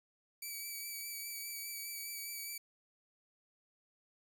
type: tone with vibrato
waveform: 5% pulse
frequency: 2296 Hz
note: D7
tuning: 40 cents flat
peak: -32 dBFS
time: 0.42-2.58 s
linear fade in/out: 5 ms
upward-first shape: sine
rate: 4.9 Hz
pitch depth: 22 cents each way
effects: none